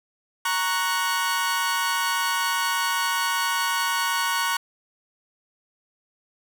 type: chord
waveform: sawtooth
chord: F# major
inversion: first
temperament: equal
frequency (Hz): 932.3 / 1108.7 / 1480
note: A#5 / C#6 / F#6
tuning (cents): 0 / 0 / 0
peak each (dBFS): -23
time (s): 0.45-4.57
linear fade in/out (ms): 5
effects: none